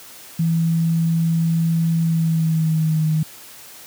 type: tone with pitch glide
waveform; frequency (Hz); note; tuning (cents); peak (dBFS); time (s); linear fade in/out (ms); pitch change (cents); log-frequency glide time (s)
sine; 164.81 to 156.46; E3 to D#3; 0 to +10; -15; 0.39-3.23; 5; -90; 2.03-3.06
effects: white hiss -41 dBFS RMS until 3.86 s + high-pass 80 Hz 12 dB/octave